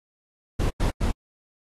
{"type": "noise bursts", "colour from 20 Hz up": "brown", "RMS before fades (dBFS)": -22, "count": 3, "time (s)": [0.59, 1.114], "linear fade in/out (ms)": 10, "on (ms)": 110, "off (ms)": 97, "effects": ["AAC 32 kbps"]}